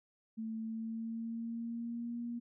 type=tone with pitch glide; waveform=sine; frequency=222.4 to 237 Hz; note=A3 to A#3; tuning=+19 to +29 cents; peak=-37 dBFS; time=0.37-2.4 s; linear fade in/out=20 ms; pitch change=+110 cents; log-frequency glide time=0.6-2.18 s; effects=none